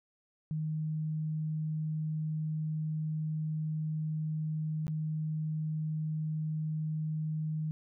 sine tone with dropouts, 155.56 Hz, D#3, in tune, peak -31 dBFS, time 0.51-7.71 s, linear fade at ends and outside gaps 0 ms, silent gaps 4.868-4.88 s, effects none

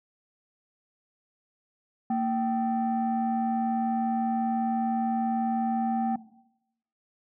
sine tone pair together, 229.7 / 775 Hz, A#3 / G5, -25 / -20 cents, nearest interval octave + major sixth, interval 2105 cents, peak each -24 / -26 dBFS, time 2.1-6.16 s, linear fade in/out 5 ms, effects noise-tail reverb RT60 0.8 s tail -17 dB re dry + tanh soft clip ceiling -20 dBFS

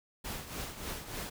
pink noise with tremolo, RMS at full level -38 dBFS, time 0.24-1.3 s, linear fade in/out 10 ms, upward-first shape triangle, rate 3.4 Hz, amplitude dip 70%, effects none

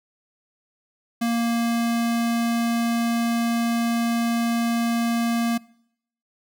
square tone, 233.1 Hz, A#3, in tune, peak -21 dBFS, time 1.21-5.58 s, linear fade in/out 10 ms, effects noise-tail reverb RT60 0.7 s tail -23 dB re dry

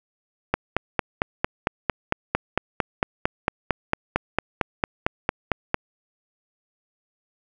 click train, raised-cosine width 0.5 ms, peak -4 dBFS, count 24, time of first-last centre 0.54-5.744 s, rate 4.42 Hz, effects none

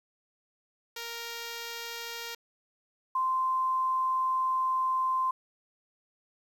5% pulse / sine tone pair in turn, 466.2 / 1040.3 Hz, A#4 / C6, 0 / -10 cents, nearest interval octave + major second, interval 1390 cents, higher second, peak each -25 dBFS, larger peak neither, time 0.96-2.35 / 3.15-5.31 s, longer second, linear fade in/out 5 ms, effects 10-bit

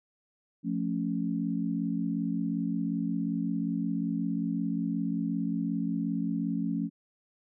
sine chord, F augmented, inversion none, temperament equal, 174.61 / 220 / 277.2 Hz, F3 / A3 / C#4, 0 / 0 / 0 cents, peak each -32 dBFS, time 0.63-6.9 s, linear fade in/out 50 ms, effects none

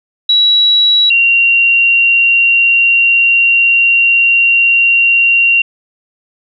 sine tone pair in turn, 3900 / 2758 Hz, B7 / F7, -23 / -22 cents, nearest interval tritone, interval 599 cents, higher first, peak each -6 dBFS, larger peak neither, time 0.29-1.1 / 1.1-5.62 s, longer second, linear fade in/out 5 ms, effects none

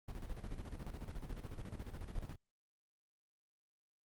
brown noise with tremolo, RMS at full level -43 dBFS, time 0.08-2.36 s, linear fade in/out 5 ms, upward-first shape square, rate 14 Hz, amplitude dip 60%, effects Opus 24 kbps

